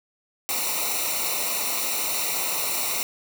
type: noise with comb filter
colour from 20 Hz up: white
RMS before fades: -26 dBFS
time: 0.49-3.03 s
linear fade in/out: 0 ms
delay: 0.61 ms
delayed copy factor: -0.85
effects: none